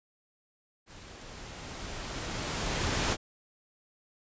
pink noise with level ramp, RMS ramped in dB -50 to -27 dBFS, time 0.86-3.17 s, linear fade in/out 50 ms, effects resampled to 16000 Hz

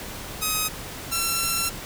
5% pulse tone pair in turn, 1262 / 1352.4 Hz, D#6 / E6, +24 / +44 cents, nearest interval minor second, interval 120 cents, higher second, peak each -11 dBFS, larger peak neither, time 0.41-0.69 / 1.11-1.7 s, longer second, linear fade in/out 20 ms, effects pink hiss -36 dBFS RMS until 1.85 s

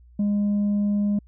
sine tone with tanh clipping, 204.9 Hz, G#3, 23 cents flat, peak -20 dBFS, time 0.19-1.19 s, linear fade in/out 5 ms, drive 2 dB, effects added 60 Hz sine -48 dBFS peak until 1.27 s

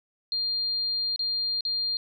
sine tone with dropouts, 4200 Hz, C8, 6 cents sharp, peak -25 dBFS, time 0.32-1.97 s, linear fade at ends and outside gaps 1 ms, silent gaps 1.161-1.193 / 1.608-1.651 s, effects none

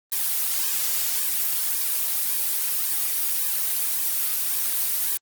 blue noise with flanger, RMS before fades -24 dBFS, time 0.12-5.17 s, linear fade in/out 0 ms, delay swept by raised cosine 1.4 to 3.6 ms, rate 1.8 Hz, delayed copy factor -1, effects Opus 32 kbps

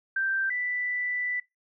sine tone pair in turn, 1568 / 1979.5 Hz, G6 / B6, 0 / +3 cents, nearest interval major third, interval 403 cents, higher second, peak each -24 / -27 dBFS, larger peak first, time 0.16-0.5 / 0.5-1.4 s, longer second, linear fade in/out 5 ms, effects noise-tail reverb RT60 0.2 s tail -22 dB re dry

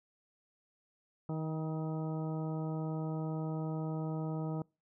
harmonic tone with a mistuned harmonic, 157.8 Hz, D#3, 25 cents sharp, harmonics 1 / 2 / 3 / 4 / 5 / 6 / 8, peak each -35 / -41 / -45 / -47 / -49 / -51 / -53 dBFS, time 1.29-4.62 s, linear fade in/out 2 ms, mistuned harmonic 6, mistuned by +17 cents, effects noise-tail reverb RT60 0.3 s tail -26 dB re dry

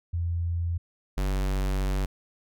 sine / square tone pair in turn, 85.3 / 47.85 Hz, F2 / G1, -40 / -41 cents, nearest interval minor seventh, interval 1001 cents, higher first, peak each -25 dBFS, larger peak neither, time 0.13-0.78 / 1.17-2.06 s, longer second, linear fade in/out 10 ms, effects none

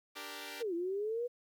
5% pulse chord, G minor, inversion second, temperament equal, 293.7 / 392 / 466.2 Hz, D4 / G4 / Bb4, 0 / 0 / 0 cents, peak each -36 dBFS, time 0.15-0.63 s, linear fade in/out 20 ms
sine linear two-way sweep, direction down then up, 493.9 to 331.7 to 493.9 Hz, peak -33 dBFS, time 0.6-1.28 s, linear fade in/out 20 ms, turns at 0.74 s
effects 12-bit

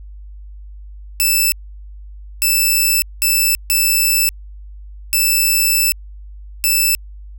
5% pulse tone bursts at uneven times, 2637 Hz, E7, in tune, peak -3 dBFS, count 6, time 1.2-1.52 / 2.42-3.02 / 3.22-3.55 / 3.7-4.29 / 5.13-5.92 / 6.64-6.95 s, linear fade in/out 0 ms, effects added 50 Hz sine -32 dBFS peak until 7.38 s

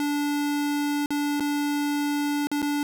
square tone with dropouts, 290.7 Hz, D4, 18 cents flat, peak -24 dBFS, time 0-2.83 s, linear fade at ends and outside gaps 1 ms, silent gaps 1.06-1.105 / 1.398-1.405 / 2.471-2.515 / 2.619-2.626 s, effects none

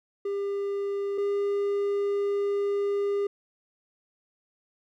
triangle tone pair in turn, 400.2 / 403.4 Hz, G4 / G4, +36 / +50 cents, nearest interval unison, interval 14 cents, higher second, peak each -25 / -22 dBFS, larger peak second, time 0.25-1.18 / 1.18-3.27 s, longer second, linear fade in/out 5 ms, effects none

